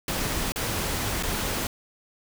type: noise with dropouts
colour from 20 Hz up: pink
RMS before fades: -28 dBFS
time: 0.08-1.67 s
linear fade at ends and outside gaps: 2 ms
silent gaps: 0.521-0.559 / 1.227-1.233 s
effects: none